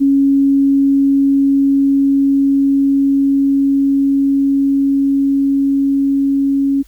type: tone with level ramp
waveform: sine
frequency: 276.2 Hz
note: C#4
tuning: 6 cents flat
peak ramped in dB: -8 to -11 dBFS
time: 0-6.83 s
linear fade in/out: 20 ms
effects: added 50 Hz sine -42 dBFS peak until 6.87 s + white hiss -53 dBFS RMS until 6.87 s